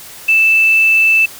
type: tone with quantisation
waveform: sine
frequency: 2642 Hz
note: E7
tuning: 3 cents sharp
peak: -7 dBFS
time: 0.28-1.26 s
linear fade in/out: 10 ms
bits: 5
effects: white hiss -34 dBFS RMS until 1.39 s